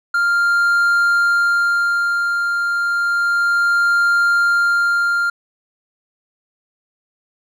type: tone with tremolo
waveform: triangle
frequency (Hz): 1396.9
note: F6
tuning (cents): 0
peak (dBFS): -10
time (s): 0.14-5.3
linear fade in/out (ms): 5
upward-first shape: sine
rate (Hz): 0.31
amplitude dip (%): 40
effects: none